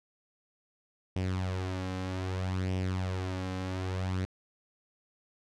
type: tone with flanger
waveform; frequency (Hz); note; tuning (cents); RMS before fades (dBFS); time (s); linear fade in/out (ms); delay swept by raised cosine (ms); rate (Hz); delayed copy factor
sawtooth; 93; F#2; +9; -33; 1.16-4.25; 0; 0.35 to 3.85; 0.63; +0.6
effects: low-pass 6000 Hz 12 dB/octave